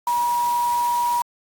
sine tone in noise, 960 Hz, B5, 49 cents flat, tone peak -18 dBFS, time 0.07-1.22 s, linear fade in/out 2 ms, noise white, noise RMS -35 dBFS, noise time 0.07-1.22 s, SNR +14 dB, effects AAC 64 kbps

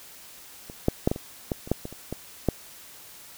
clicks, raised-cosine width 2 ms, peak -26 / -6 / -6 / -11 / -21 / -12 / -25 / -8 / -20 / -27 / -17 / -7 dBFS, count 12, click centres 0.699 / 0.884 / 1.075 / 1.115 / 1.161 / 1.518 / 1.675 / 1.716 / 1.854 / 1.926 / 2.126 / 2.487 s, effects white hiss -47 dBFS RMS until 3.37 s

